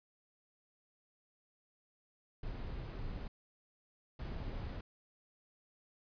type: noise bursts at uneven times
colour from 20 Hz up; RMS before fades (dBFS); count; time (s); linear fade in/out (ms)
brown; -42; 2; 2.43-3.28 / 4.19-4.81; 5
effects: resampled to 11025 Hz